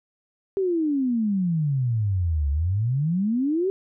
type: exponential two-way sweep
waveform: sine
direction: down then up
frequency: 397.3 to 69 to 397.3 Hz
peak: -20 dBFS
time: 0.57-3.7 s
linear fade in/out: 0 ms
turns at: 2.5 s
effects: none